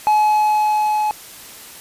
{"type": "tone with level ramp", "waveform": "triangle", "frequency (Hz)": 850, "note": "G#5", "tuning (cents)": 40, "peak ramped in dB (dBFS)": [-9, -14], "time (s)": [0.07, 1.11], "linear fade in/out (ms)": 0, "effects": ["white hiss -38 dBFS RMS until 1.8 s", "resampled to 32000 Hz"]}